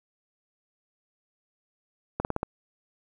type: slowing click train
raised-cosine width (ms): 1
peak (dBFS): -13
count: 5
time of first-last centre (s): 2.2-2.431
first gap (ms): 49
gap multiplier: 1.11
effects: 9-bit